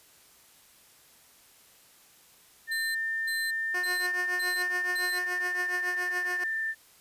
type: tone with pitch glide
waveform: sine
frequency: 1800 to 1784.5 Hz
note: A6 to A6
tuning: +39 to +24 cents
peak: -28 dBFS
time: 2.67-6.75 s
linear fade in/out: 50 ms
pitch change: -15 cents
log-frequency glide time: 4.95-6.63 s
type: tone bursts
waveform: sawtooth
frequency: 4095 Hz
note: C8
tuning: 38 cents flat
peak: -32 dBFS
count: 5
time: 2.71-5.19 s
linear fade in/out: 10 ms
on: 240 ms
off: 320 ms
type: tone with tremolo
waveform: 10% pulse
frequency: 360 Hz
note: F#4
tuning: 47 cents flat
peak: -24 dBFS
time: 3.74-6.44 s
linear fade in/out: 5 ms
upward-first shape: triangle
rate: 7.1 Hz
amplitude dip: 90%
effects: white hiss -58 dBFS RMS until 7 s + resampled to 32000 Hz